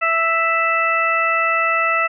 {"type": "harmonic tone", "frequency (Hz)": 660, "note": "E5", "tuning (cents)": 2, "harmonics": [1, 2, 3, 4], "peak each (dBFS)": [-24, -18, -21, -21], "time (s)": [0.01, 2.08], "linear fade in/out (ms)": 20, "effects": []}